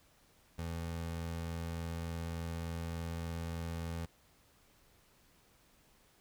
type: tone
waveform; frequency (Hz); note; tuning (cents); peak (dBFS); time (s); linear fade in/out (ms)
25% pulse; 83.4; E2; +21; -34; 0.58-4.06; 10
effects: pink hiss -67 dBFS RMS until 6.2 s